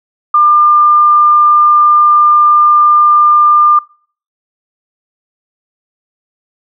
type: tone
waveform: sine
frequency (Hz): 1199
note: D6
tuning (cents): +36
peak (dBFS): -4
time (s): 0.34-3.79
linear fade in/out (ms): 5
effects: noise-tail reverb RT60 0.5 s tail -26 dB re dry